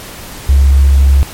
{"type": "tone with tanh clipping", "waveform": "triangle", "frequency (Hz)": 68.4, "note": "C#2", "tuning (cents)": -23, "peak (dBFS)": -3, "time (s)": [0.49, 1.23], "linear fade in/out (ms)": 0, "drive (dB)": 2, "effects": ["pink hiss -29 dBFS RMS until 1.33 s", "MP3 64 kbps"]}